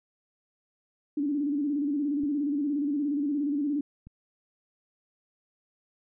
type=tone with vibrato; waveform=sine; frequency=288.7 Hz; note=D4; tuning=30 cents flat; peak=-25 dBFS; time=1.17-3.81 s; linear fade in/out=5 ms; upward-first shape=square; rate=17 Hz; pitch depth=65 cents each way
type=clicks; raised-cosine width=5 ms; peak=-34 dBFS; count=2; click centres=2.236 / 4.07 s
effects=none